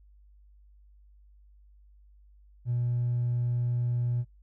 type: tone with hard clipping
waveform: sine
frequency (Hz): 121.2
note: B2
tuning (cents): -32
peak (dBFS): -26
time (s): 2.65-4.25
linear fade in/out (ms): 50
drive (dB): 1
effects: noise-tail reverb RT60 0.2 s tail -26 dB re dry + added 50 Hz sine -54 dBFS peak until 4.42 s